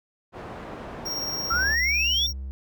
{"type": "low-pass noise", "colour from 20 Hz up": "white", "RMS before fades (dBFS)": -38, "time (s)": [0.32, 1.77], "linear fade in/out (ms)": 50, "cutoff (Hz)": 860, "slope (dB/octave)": 12}
{"type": "tone with tremolo", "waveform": "square", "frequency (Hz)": 5588, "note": "F8", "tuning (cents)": 0, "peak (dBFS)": -27, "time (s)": [1.05, 2.33], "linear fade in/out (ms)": 20, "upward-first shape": "sine", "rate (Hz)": 18, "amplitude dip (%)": 30}
{"type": "exponential sweep", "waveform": "sine", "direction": "up", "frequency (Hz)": [1318.5, 3630], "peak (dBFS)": -21, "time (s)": [1.5, 2.27], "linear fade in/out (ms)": 10}
{"type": "tone with pitch glide", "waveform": "triangle", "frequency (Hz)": [69.3, 66.52], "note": ["C#2", "C2"], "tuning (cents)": [0, 29], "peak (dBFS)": -29, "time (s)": [1.52, 2.51], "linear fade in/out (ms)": 0, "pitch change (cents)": -71, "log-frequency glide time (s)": [2.08, 2.33]}
{"effects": []}